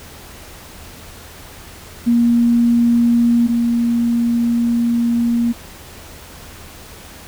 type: tone pair in turn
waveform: sine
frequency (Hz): 236.2 / 235.4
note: A#3 / A#3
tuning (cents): +23 / +17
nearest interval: unison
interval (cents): 6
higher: first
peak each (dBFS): -10 / -13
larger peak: first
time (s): 2.06-3.48 / 3.48-5.53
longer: second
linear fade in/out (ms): 20
effects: added 80 Hz sine -44 dBFS peak until 7.27 s + pink hiss -38 dBFS RMS until 7.27 s